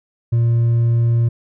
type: tone with hard clipping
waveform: sine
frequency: 117.1 Hz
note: A#2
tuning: 8 cents sharp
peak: -13 dBFS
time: 0.32-1.29 s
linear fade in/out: 10 ms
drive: 2 dB
effects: none